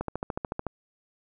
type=click train; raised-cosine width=1 ms; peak=-16 dBFS; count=10; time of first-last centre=0.01-0.667 s; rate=13.7 Hz; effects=none